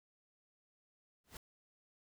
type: noise with exponential growth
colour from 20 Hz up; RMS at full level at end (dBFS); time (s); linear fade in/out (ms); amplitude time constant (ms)
pink; -45; 1.24-1.37; 2; 28
effects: none